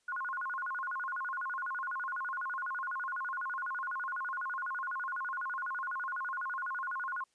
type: tone with vibrato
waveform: sine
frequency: 1244.5 Hz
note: D#6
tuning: in tune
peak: -34 dBFS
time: 0.08-7.24 s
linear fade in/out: 5 ms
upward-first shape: square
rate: 12 Hz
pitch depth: 270 cents each way
effects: white hiss -75 dBFS RMS until 7.34 s + resampled to 22050 Hz